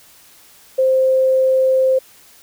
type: tone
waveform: sine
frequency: 523.3 Hz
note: C5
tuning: in tune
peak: -11 dBFS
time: 0.78-1.99 s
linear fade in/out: 10 ms
effects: white hiss -47 dBFS RMS until 2.42 s